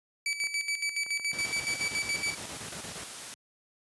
sawtooth tone with tremolo, 2298 Hz, D7, 38 cents flat, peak -24 dBFS, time 0.26-2.35 s, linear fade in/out 2 ms, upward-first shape square, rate 7.1 Hz, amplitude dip 65%
clicks, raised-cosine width 0.5 ms, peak -33 dBFS, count 5, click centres 0.439 / 1.064 / 1.197 / 1.563 / 2.473 s
pink noise bursts, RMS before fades -41 dBFS, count 15, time 1.33-3.037 s, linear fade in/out 0 ms, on 83 ms, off 33 ms
white noise, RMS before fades -41 dBFS, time 1.39-3.34 s, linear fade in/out 0 ms
effects high-pass 100 Hz 12 dB/octave + resampled to 24000 Hz

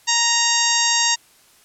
harmonic tone, 933 Hz, A#5, 1 cent sharp, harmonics 1 / 2 / 3 / 4 / 5 / 6 / 7 / 8, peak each -24 / -24 / -25 / -24 / -24 / -24 / -22 / -24 dBFS, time 0.07-1.16 s, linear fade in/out 20 ms, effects white hiss -53 dBFS RMS until 1.64 s + low-pass 12000 Hz 12 dB/octave

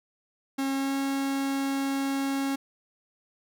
45% pulse tone with pitch glide, 271.4 to 273.6 Hz, C#4 to C#4, -36 to -23 cents, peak -26 dBFS, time 0.58-2.56 s, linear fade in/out 10 ms, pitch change +13 cents, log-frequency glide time 0.74-0.94 s, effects none

